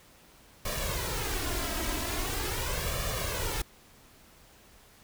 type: noise with flanger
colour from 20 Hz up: pink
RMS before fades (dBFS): -32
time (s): 0.65-3.62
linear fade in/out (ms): 5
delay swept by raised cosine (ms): 1.7 to 3.1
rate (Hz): 0.42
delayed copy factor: +0.7
effects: pink hiss -57 dBFS RMS until 5.03 s